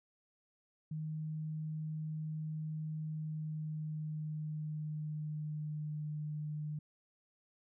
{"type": "tone with pitch glide", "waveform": "sine", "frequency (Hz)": [155.56, 151.13], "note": ["D#3", "D3"], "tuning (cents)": [0, 50], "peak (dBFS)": -37, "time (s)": [0.91, 6.79], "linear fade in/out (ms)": 5, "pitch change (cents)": -50, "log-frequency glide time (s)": [3.04, 6.11], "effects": []}